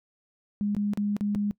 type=tone with dropouts; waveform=sine; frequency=205.5 Hz; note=G#3; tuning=18 cents flat; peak=-24 dBFS; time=0.61-1.51 s; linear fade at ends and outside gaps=0 ms; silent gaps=0.749-0.766 / 0.935-0.974 / 1.166-1.209 / 1.349-1.357 s; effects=noise-tail reverb RT60 0.1 s tail -22 dB re dry